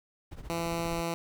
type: noise with tremolo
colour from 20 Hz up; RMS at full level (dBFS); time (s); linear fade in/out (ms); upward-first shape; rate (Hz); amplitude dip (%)
brown; -39; 0.31-1.01; 10; triangle; 15; 85
type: tone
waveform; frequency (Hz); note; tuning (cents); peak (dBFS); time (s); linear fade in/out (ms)
10% pulse; 168; E3; +33; -22; 0.5-1.14; 0
effects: none